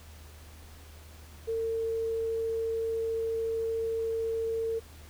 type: tone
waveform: sine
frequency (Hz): 452.3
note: A4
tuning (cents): +48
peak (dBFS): -28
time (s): 1.47-4.8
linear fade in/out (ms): 20
effects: added 77 Hz sine -48 dBFS peak until 5.09 s + pink hiss -54 dBFS RMS until 5.09 s

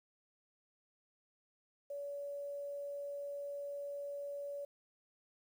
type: tone with quantisation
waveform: sine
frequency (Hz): 569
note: C#5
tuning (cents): +45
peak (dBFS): -40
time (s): 1.9-4.65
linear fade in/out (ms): 5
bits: 11
effects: none

